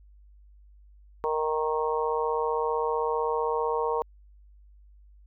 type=harmonic tone; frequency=155.56 Hz; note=D#3; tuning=in tune; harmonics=3 / 4 / 5 / 6 / 7; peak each=-27 / -36 / -36 / -30 / -33 dBFS; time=1.24-4.02 s; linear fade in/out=0 ms; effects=added 50 Hz sine -51 dBFS peak until 5.26 s

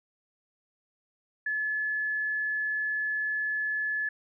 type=tone; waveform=sine; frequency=1718 Hz; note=A6; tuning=42 cents flat; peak=-27 dBFS; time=1.46-4.09 s; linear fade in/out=5 ms; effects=none

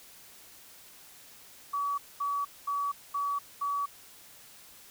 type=tone bursts; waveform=sine; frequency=1139 Hz; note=C#6; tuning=47 cents sharp; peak=-28 dBFS; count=5; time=1.73-3.86 s; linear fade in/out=10 ms; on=250 ms; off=220 ms; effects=white hiss -53 dBFS RMS until 4.9 s

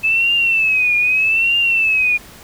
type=tone with vibrato; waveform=sine; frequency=2606 Hz; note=E7; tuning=20 cents flat; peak=-12 dBFS; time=0.03-2.18 s; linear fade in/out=20 ms; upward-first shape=triangle; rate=0.81 Hz; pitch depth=130 cents each way; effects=pink hiss -40 dBFS RMS until 2.43 s

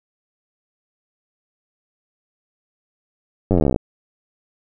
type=slowing click train; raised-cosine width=2 ms; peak=-4 dBFS; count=20; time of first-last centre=3.51-3.761 s; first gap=10 ms; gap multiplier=1.03; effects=none

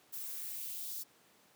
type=noise with high-pass filter sweep; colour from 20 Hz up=violet; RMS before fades=-42 dBFS; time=0.12-1.04 s; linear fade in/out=20 ms; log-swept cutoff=910 to 4600 Hz; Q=1.8; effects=pink hiss -65 dBFS RMS until 1.55 s + high-pass 200 Hz 12 dB/octave

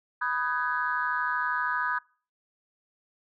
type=chord; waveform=sine; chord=G# minor seventh; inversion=first; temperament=equal with one note detuned; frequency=987.8 / 1244.5 / 1508.5 / 1661.2 Hz; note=B5 / D#6 / F#6 / G#6; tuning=0 / 0 / +33 / 0 cents; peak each=-31 dBFS; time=0.21-1.99 s; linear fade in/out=10 ms; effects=noise-tail reverb RT60 0.4 s tail -24 dB re dry + tanh soft clip ceiling -15 dBFS

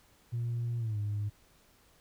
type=tone with pitch glide; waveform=sine; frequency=118.4 to 103.67 Hz; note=A#2 to G#2; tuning=+27 to -3 cents; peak=-29 dBFS; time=0.32-1.3 s; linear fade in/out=20 ms; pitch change=-230 cents; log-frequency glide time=0.78-0.98 s; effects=tanh soft clip ceiling -28 dBFS + pink hiss -64 dBFS RMS until 2 s

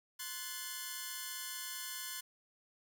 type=chord; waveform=5% pulse; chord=F# diminished; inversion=second; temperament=equal with one note detuned; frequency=1046.5 / 1480 / 1730.8 Hz; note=C6 / F#6 / A6; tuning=0 / 0 / -29 cents; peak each=-34 dBFS; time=0.19-2.21 s; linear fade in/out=10 ms; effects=none

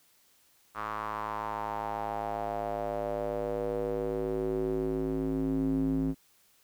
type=tone with band-pass filter sweep; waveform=square; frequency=53.7 Hz; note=A1; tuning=41 cents flat; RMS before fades=-32 dBFS; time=0.74-6.15 s; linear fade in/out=50 ms; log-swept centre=1200 to 240 Hz; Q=4.1; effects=white hiss -65 dBFS RMS until 6.63 s

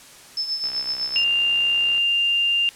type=tone with tremolo; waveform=sine; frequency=5250 Hz; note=E8; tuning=8 cents flat; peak=-20 dBFS; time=0.37-1.24 s; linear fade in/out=2 ms; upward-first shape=triangle; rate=7.9 Hz; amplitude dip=70%
type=click train; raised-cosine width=0.3 ms; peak=-23 dBFS; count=87; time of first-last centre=0.64-1.98 s; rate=64.2 Hz
type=tone; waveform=sine; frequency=2795 Hz; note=F7; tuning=1 cent sharp; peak=-17 dBFS; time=1.16-2.69 s; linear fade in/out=0 ms
effects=white hiss -45 dBFS RMS until 2.75 s + low-pass 10000 Hz 12 dB/octave

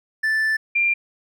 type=tone pair in turn; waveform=triangle / sine; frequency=1760 / 2384 Hz; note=A6 / D7; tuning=0 / +25 cents; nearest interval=perfect fourth; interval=525 cents; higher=second; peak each=-16 dBFS; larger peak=neither; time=0.23-0.57 / 0.75-0.94 s; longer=first; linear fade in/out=10 ms; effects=none

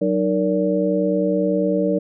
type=tone cluster; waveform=sine; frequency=186.8 / 306.4 / 464.2 / 574 Hz; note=F#3 / D#4 / A#4 / D5; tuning=+17 / -27 / -7 / -40 cents; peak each=-22 dBFS; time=0.01-1.99 s; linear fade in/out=10 ms; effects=none

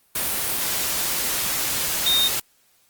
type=tone in noise; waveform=sine; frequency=3688 Hz; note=A#7; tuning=19 cents flat; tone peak=-17 dBFS; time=2.06-2.28 s; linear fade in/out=5 ms; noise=white; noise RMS=-24 dBFS; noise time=0.15-2.4 s; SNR=+4 dB; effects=white hiss -61 dBFS RMS until 2.89 s + Opus 32 kbps

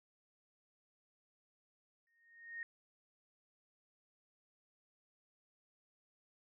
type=tone with exponential growth; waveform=sine; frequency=1854 Hz; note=A#6; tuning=10 cents flat; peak=-39 dBFS; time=2.07-2.63 s; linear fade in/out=1 ms; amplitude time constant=120 ms; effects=none

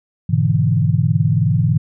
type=chord; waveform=sine; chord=E dominant seventh; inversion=first; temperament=equal with one note detuned; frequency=103.83 / 123.47 / 146.41 / 164.81 Hz; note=G#2 / B2 / D3 / E3; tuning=0 / 0 / -5 / 0 cents; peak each=-18 dBFS; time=0.29-1.78 s; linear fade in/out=10 ms; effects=none

